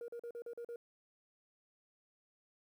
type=tone bursts; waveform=sine; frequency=472.5 Hz; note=A#4; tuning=23 cents sharp; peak=-40 dBFS; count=7; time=0.01-0.76 s; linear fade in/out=2 ms; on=72 ms; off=41 ms; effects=tanh soft clip ceiling -41 dBFS + 12-bit